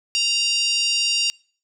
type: harmonic tone with a mistuned harmonic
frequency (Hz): 932.3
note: A#5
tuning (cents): 0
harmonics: 3 / 4 / 5 / 6 / 7 / 8 / 9 / 10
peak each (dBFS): -21 / -33 / -23 / -26 / -31 / -36 / -38 / -38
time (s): 0.15-1.3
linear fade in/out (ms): 0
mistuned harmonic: 7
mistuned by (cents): +89
effects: noise-tail reverb RT60 0.5 s tail -26 dB re dry